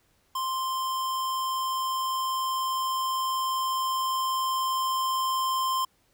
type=tone with level ramp; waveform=square; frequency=1046.5 Hz; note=C6; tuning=in tune; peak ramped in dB=-28 to -25 dBFS; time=0.35-5.85 s; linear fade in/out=5 ms; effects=pink hiss -67 dBFS RMS until 6.13 s